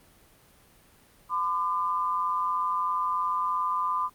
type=tone pair together; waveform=sine; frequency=1015 / 1198 Hz; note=B5 / D6; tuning=+47 / +34 cents; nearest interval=minor third; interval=287 cents; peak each=-27 / -28 dBFS; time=1.29-4.1 s; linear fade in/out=50 ms; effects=pink hiss -58 dBFS RMS until 4.14 s + Opus 32 kbps